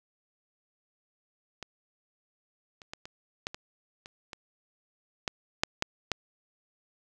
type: clicks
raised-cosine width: 0.2 ms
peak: -21 / -30 / -21 / -25 / -15 / -22 / -27 / -23 / -12 / -6 / -9 / -10 dBFS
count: 12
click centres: 1.627 / 2.818 / 2.935 / 3.055 / 3.469 / 3.545 / 4.059 / 4.332 / 5.278 / 5.635 / 5.824 / 6.117 s
effects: none